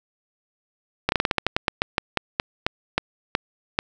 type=slowing click train; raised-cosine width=0.3 ms; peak=-3 dBFS; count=18; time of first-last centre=1.09-3.789 s; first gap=31 ms; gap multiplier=1.18; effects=none